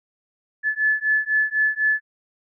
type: beating tone pair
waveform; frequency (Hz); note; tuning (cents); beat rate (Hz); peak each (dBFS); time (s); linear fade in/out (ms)
sine; 1727 / 1731; A6 / A6; -33 / -29; 4; -21; 0.63-2.01; 50
effects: none